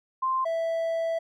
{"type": "tone pair in turn", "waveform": ["sine", "triangle"], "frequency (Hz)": [1046.5, 659.3], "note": ["C6", "E5"], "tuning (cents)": [0, 0], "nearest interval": "minor sixth", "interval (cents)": 800, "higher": "first", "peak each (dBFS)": -23, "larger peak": "neither", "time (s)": [[0.22, 0.45], [0.45, 1.19]], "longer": "second", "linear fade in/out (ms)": 10, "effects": []}